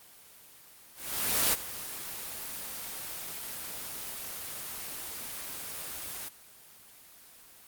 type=noise with ADSR envelope; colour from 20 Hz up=white; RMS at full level=-24 dBFS; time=0.95-6.29 s; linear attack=580 ms; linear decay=24 ms; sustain=-15 dB; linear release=8 ms; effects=white hiss -54 dBFS RMS until 7.67 s + Opus 24 kbps